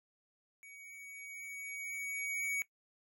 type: tone with level ramp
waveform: square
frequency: 2251 Hz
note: C#7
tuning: 26 cents sharp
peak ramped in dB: -53 to -34 dBFS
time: 0.63-2.62 s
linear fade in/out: 0 ms
effects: noise-tail reverb RT60 0.1 s tail -18 dB re dry